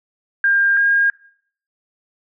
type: tone pair in turn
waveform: sine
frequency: 1603 / 1620.7 Hz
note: G6 / G#6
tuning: +38 / -43 cents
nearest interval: unison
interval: 19 cents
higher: second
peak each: -12 dBFS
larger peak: neither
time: 0.44-0.77 / 0.77-1.1 s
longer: neither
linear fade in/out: 2 ms
effects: noise-tail reverb RT60 0.6 s tail -23 dB re dry